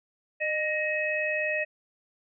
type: tone cluster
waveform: sine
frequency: 611 / 1876 / 2561 Hz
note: D#5 / A#6 / D#7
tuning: -32 / +11 / +49 cents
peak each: -30 dBFS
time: 0.4-1.65 s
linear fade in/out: 20 ms
effects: none